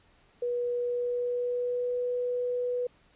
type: tone with pitch glide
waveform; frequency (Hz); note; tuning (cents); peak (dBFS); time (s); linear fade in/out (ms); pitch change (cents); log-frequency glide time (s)
sine; 485.1 to 492.2; B4 to B4; -31 to -6; -27; 0.42-2.87; 5; +25; 0.73-1.98
effects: pink hiss -63 dBFS RMS until 3.15 s + resampled to 8000 Hz